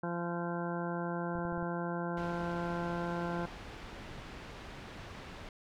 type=harmonic tone; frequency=172.4 Hz; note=F3; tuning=22 cents flat; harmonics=1 / 2 / 3 / 4 / 5 / 6 / 8 / 9; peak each=-37 / -40 / -42 / -43 / -44 / -45 / -46 / -47 dBFS; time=0.03-3.46 s; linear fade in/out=5 ms
type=clicks; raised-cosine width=5 ms; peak=-35 dBFS; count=6; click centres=1.355 / 1.387 / 1.452 / 1.525 / 1.578 / 1.627 s
type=low-pass noise; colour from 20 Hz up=pink; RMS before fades=-47 dBFS; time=2.17-5.49 s; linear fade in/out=2 ms; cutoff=3400 Hz; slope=12 dB/octave
effects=none